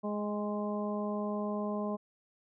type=harmonic tone with a mistuned harmonic; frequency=208.3 Hz; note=G#3; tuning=5 cents sharp; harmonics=1 / 2 / 3 / 4 / 5; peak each=-34 / -39 / -38 / -45 / -42 dBFS; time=0.03-1.97 s; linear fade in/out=20 ms; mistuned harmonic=4; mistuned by=-18 cents; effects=none